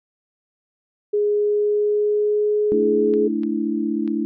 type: tone with pitch glide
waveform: sine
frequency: 415 to 421.5 Hz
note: G#4 to G#4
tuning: -1 to +26 cents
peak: -16 dBFS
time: 1.13-3.28 s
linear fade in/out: 10 ms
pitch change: +27 cents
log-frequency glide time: 1.28-2.97 s
type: chord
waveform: sine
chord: A suspended fourth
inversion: none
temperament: equal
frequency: 220 / 293.7 / 329.6 Hz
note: A3 / D4 / E4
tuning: 0 / 0 / 0 cents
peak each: -24 dBFS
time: 2.72-4.25 s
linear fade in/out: 0 ms
type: clicks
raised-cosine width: 0.3 ms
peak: -26 dBFS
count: 3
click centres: 3.138 / 3.434 / 4.077 s
effects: none